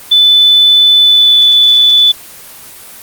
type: tone with pitch glide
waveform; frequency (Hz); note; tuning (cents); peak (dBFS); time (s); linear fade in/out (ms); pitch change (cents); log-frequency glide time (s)
sine; 3500 to 3478; A7 to A7; -10 to -21; -3; 0.11-2.12; 10; -11; 0.99-1.39
effects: white hiss -32 dBFS RMS until 3.02 s + Opus 24 kbps